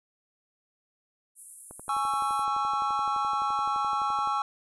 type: high-pass noise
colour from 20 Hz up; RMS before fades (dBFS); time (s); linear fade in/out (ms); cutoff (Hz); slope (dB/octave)
white; -40; 1.35-2.46; 50; 9000; 48
type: click train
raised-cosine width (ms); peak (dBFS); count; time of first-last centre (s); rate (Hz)
1; -30; 31; 1.71-4.274; 11.7
type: chord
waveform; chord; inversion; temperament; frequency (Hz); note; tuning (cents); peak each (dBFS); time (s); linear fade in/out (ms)
triangle; C# minor; second; just; 831.5 / 1108.7 / 1330.5; G#5 / C#6 / E6; +2 / 0 / +16; -28; 1.89-4.42; 2
effects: resampled to 24000 Hz

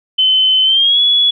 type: tone with pitch glide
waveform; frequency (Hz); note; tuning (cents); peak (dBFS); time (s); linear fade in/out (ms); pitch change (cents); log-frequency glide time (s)
sine; 3053 to 3388; G7 to G#7; -46 to +34; -8; 0.18-1.31; 10; +180; 0.64-1
effects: none

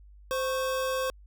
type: tone pair together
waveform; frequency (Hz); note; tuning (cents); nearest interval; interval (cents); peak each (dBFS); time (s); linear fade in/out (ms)
square; 519.6 / 1101; C5 / C#6; -12 / -12; octave + minor second; 1300; -29 / -34; 0.31-1.1; 0
effects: added 50 Hz sine -49 dBFS peak until 1.26 s

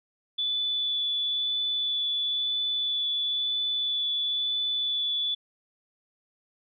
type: tone with vibrato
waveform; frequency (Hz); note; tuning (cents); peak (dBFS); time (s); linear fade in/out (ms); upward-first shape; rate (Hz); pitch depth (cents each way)
sine; 3467; A7; -26; -25; 0.38-5.35; 10; sine; 1; 9
effects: none

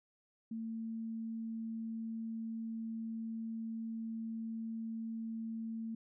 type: tone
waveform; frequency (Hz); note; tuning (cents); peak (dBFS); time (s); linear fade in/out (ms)
sine; 225.2; A3; +40; -38; 0.51-5.95; 5
effects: none

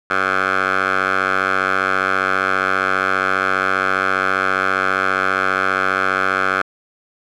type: tone with band-pass filter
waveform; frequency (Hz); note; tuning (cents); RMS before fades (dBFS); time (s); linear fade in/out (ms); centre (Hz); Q
10% pulse; 94.9; F#2; +44; -18; 0.1-6.62; 5; 1400; 2.9
effects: none

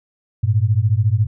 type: beating tone pair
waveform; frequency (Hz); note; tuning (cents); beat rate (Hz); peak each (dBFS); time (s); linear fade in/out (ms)
sine; 100.3 / 114.3; G2 / A#2; +40 / -34; 14; -16; 0.43-1.27; 10
effects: none

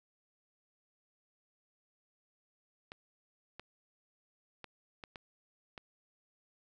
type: clicks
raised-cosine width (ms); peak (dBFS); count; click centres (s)
0.3; -29; 6; 2.919 / 3.596 / 4.643 / 5.038 / 5.158 / 5.778
effects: none

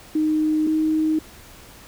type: tone pair in turn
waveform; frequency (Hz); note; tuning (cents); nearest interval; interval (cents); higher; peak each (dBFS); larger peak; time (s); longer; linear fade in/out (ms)
sine; 309.5 / 313.1; D#4 / D#4; -9 / +11; unison; 20; second; -17; neither; 0.15-0.67 / 0.67-1.19; neither; 5
effects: pink hiss -45 dBFS RMS until 1.87 s

